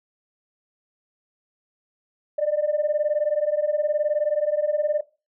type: beating tone pair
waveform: sine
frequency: 588 / 607 Hz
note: D5 / D#5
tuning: +2 / -43 cents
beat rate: 19 Hz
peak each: -22 dBFS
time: 2.38-5.01 s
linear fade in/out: 10 ms
effects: noise-tail reverb RT60 0.3 s tail -19 dB re dry + tanh soft clip ceiling -14 dBFS